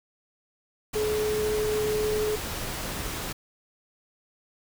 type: tone in noise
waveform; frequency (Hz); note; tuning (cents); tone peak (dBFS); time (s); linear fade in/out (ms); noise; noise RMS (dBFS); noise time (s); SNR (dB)
sine; 426.5; G#4; +46; -24; 0.95-2.36; 10; pink; -33; 0.93-3.33; +6
effects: none